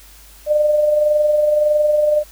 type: tone with amplitude modulation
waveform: sine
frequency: 600 Hz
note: D5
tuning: 37 cents sharp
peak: -10 dBFS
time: 0.46-2.24 s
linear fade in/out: 50 ms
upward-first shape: sine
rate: 21.7 Hz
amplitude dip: 40%
effects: added 50 Hz sine -44 dBFS peak until 2.31 s + white hiss -45 dBFS RMS until 2.31 s